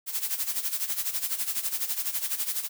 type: noise with tremolo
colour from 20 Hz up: blue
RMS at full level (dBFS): -27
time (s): 0.06-2.69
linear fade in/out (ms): 50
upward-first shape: sine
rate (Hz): 12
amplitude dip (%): 75
effects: none